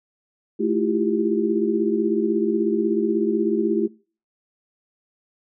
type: tone cluster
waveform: sine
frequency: 217.9 / 328.3 / 344.6 / 394.2 Hz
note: A3 / E4 / F4 / G4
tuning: -17 / -7 / -23 / +10 cents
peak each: -24 dBFS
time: 0.59-3.88 s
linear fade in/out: 20 ms
effects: noise-tail reverb RT60 0.4 s tail -23 dB re dry